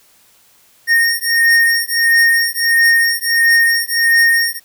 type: beating tone pair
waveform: square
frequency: 1847 / 1848.5 Hz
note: A#6 / A#6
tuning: -16 / -15 cents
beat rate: 1.5 Hz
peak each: -14 dBFS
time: 0.87-4.6 s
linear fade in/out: 50 ms
effects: white hiss -51 dBFS RMS until 4.64 s

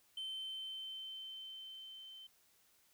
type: tone with level ramp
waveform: sine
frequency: 3088 Hz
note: G7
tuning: 27 cents flat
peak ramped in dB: -38 to -51 dBFS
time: 0.17-2.27 s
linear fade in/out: 5 ms
effects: tanh soft clip ceiling -39 dBFS + white hiss -71 dBFS RMS until 2.93 s

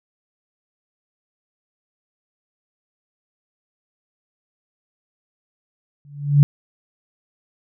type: tone with exponential growth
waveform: sine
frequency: 143.9 Hz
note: D3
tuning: 35 cents flat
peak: -5 dBFS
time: 6.05-6.43 s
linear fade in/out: 0 ms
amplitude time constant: 82 ms
effects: none

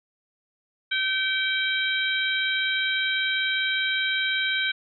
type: harmonic tone with a mistuned harmonic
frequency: 770 Hz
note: G5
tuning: 31 cents flat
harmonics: 2 / 3 / 4 / 5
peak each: -26 / -28 / -29 / -30 dBFS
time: 0.91-4.72 s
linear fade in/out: 10 ms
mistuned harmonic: 4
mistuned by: +47 cents
effects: none

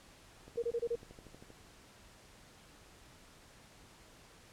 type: click train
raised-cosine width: 2 ms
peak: -39 dBFS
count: 14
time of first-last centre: 0.48-1.504 s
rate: 12.7 Hz
type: tone bursts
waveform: sine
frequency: 470 Hz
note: A#4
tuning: 14 cents sharp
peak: -31 dBFS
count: 5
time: 0.57-0.958 s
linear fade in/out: 10 ms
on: 56 ms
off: 27 ms
effects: pink hiss -59 dBFS RMS until 4.52 s + low-pass 10000 Hz 12 dB/octave

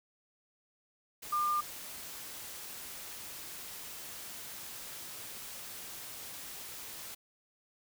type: tone in noise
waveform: sine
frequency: 1200 Hz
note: D6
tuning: 37 cents sharp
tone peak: -28 dBFS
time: 1.32-1.61 s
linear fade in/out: 10 ms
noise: white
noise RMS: -45 dBFS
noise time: 1.22-7.15 s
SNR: +14 dB
effects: none

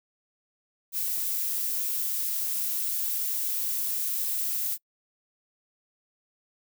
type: noise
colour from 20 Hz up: violet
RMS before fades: -29 dBFS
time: 0.92-4.78 s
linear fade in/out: 50 ms
effects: noise-tail reverb RT60 0.1 s tail -26 dB re dry

